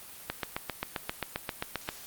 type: click train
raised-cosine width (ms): 0.3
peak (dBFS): -14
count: 13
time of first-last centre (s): 0.3-1.889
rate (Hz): 7.55
effects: white hiss -47 dBFS RMS until 2.06 s + Opus 32 kbps